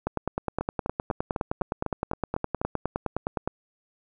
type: two click trains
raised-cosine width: 1 ms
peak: -14 / -12 dBFS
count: 9 / 34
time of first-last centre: 0.61-2.615 / 0.07-3.476 s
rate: 3.99 / 9.69 Hz
effects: none